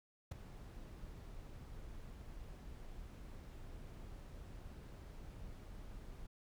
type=noise with ADSR envelope; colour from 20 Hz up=brown; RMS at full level=-36 dBFS; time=0.31-6.27 s; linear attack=10 ms; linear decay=5 ms; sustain=-15 dB; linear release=10 ms; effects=none